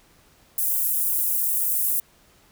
pink high-pass noise, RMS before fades -23 dBFS, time 0.58-2 s, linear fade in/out 2 ms, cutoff 11000 Hz, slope 24 dB/octave, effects pink hiss -57 dBFS RMS until 2.51 s

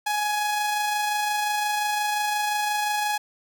sawtooth tone with amplitude modulation, 837 Hz, G#5, 13 cents sharp, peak -18 dBFS, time 0.06-3.18 s, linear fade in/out 10 ms, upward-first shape sine, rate 25.7 Hz, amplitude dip 25%, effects none

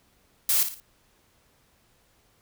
blue noise with echo, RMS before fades -22 dBFS, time 0.49-0.63 s, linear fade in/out 2 ms, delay 57 ms, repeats 3, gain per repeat -9 dB, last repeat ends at 0.801 s, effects pink hiss -64 dBFS RMS until 2.41 s

